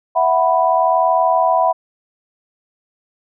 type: chord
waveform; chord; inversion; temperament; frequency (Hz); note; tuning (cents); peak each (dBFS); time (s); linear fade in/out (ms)
sine; E suspended second; none; equal; 659.3 / 740 / 987.8; E5 / F#5 / B5; 0 / 0 / 0; -16; 0.15-1.73; 20
effects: none